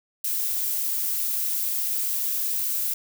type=noise; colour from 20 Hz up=violet; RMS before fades=-26 dBFS; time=0.24-2.94 s; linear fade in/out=5 ms; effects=none